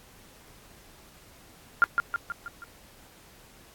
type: tone with echo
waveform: sine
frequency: 1396.9 Hz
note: F6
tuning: in tune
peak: -14 dBFS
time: 1.82-1.84 s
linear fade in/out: 0 ms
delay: 160 ms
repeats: 5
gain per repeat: -5 dB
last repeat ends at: 2.64 s
effects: pink hiss -54 dBFS RMS until 3.74 s + AAC 64 kbps